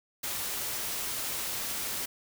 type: noise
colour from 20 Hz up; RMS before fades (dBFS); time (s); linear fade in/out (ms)
white; -34; 0.23-2.06; 10
effects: none